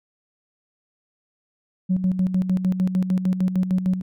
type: tone with tremolo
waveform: sine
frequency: 185 Hz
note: F#3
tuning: in tune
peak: -15 dBFS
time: 1.89-4.02 s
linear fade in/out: 20 ms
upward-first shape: square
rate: 6.6 Hz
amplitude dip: 65%
effects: tanh soft clip ceiling -13 dBFS